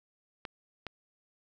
clicks, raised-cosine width 0.3 ms, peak -22 dBFS, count 2, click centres 0.452 / 0.867 s, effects none

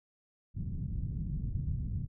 white low-pass noise, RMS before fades -35 dBFS, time 0.54-2.08 s, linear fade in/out 50 ms, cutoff 150 Hz, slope 24 dB/octave, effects none

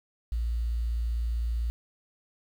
sine tone with quantisation, 57.8 Hz, A#1, 14 cents flat, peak -26 dBFS, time 0.32-1.7 s, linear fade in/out 0 ms, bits 9, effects none

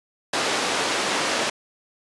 pink band-pass noise, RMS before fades -24 dBFS, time 0.33-1.5 s, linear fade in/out 5 ms, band 380 to 6500 Hz, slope 12 dB/octave, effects resampled to 24000 Hz

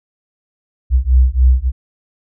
sine beating tone pair, 61.9 / 65.4 Hz, B1 / C2, +5 / 0 cents, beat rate 3.5 Hz, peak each -11 dBFS, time 0.9-1.72 s, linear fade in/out 50 ms, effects none

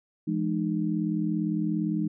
sine tone cluster, 169.4 / 209.4 / 306.9 Hz, E3 / G#3 / D#4, +48 / +15 / -24 cents, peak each -29 dBFS, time 0.27-2.08 s, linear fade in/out 10 ms, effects none

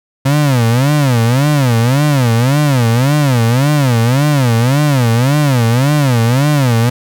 35% pulse tone with vibrato, 130.81 Hz, C3, in tune, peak -7 dBFS, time 0.25-6.9 s, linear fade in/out 10 ms, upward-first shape sine, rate 1.8 Hz, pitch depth 240 cents each way, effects none

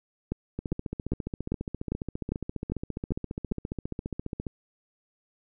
two click trains, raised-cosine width 3 ms, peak -15 / -19 dBFS, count 9 / 58, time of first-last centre 0.32-3.52 / 0.59-4.468 s, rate 2.5 / 14.7 Hz, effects none

